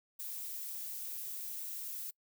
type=noise; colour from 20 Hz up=violet; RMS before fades=-42 dBFS; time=0.19-2.11 s; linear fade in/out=10 ms; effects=noise-tail reverb RT60 0.1 s tail -25 dB re dry